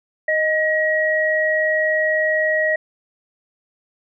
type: tone pair together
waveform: sine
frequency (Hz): 622.3 / 1901.8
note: D#5 / A#6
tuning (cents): 0 / +34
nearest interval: octave + perfect fifth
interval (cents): 1934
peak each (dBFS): -19 / -18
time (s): 0.28-2.76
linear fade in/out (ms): 5
effects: none